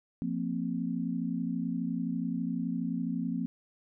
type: chord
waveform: sine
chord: F suspended fourth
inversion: none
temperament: equal with one note detuned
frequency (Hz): 174.61 / 229.7 / 261.6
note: F3 / Bb3 / C4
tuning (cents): 0 / -25 / 0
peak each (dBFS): -34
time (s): 0.22-3.46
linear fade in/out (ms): 0
effects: none